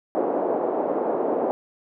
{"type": "band-pass noise", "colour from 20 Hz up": "white", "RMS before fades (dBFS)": -24, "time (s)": [0.15, 1.51], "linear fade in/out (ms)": 0, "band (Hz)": [280, 690], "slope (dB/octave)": 24, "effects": []}